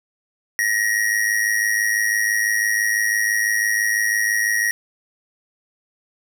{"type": "tone with amplitude modulation", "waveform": "square", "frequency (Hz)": 1890, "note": "A#6", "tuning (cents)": 23, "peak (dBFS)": -15, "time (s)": [0.59, 4.71], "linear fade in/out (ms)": 0, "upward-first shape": "sine", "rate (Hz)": 106, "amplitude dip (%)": 65, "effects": []}